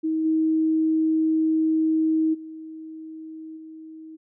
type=tone with level steps; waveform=sine; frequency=317.5 Hz; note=D#4; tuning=35 cents sharp; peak=-21 / -18 / -35 / -38 dBFS; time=0.03-4.17 s; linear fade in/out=20 ms; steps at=0.24 / 2.33 / 3.56 s; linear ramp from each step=20 ms; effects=none